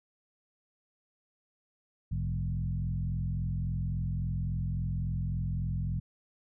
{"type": "tone with frequency modulation", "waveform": "sine", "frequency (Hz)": 106.4, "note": "G#2", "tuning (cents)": 42, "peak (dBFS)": -29, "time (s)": [2.11, 6], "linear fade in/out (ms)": 10, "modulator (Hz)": 43.6, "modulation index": 1.4, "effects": []}